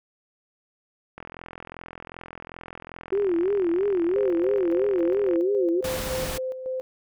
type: click train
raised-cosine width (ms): 0.5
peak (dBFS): -23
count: 179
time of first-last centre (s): 1.18-5.358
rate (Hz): 42.6
type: tone with vibrato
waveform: sine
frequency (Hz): 370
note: F#4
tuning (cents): 0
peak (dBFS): -20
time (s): 3.12-5.81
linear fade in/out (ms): 5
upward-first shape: sine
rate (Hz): 3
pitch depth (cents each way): 180
type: tone with tremolo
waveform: sine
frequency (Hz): 517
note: C5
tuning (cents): -21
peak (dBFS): -26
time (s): 4.16-6.81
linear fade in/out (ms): 0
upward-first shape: square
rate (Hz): 3.6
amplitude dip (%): 55
type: noise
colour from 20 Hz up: pink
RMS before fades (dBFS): -31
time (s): 5.84-6.38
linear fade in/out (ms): 5
effects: none